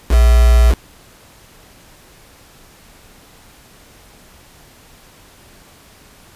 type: tone with quantisation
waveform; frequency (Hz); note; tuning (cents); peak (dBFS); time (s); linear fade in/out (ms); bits
sine; 59.1; A#1; +24; -6; 0.09-0.75; 50; 3
effects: pink hiss -45 dBFS RMS until 6.35 s + resampled to 32000 Hz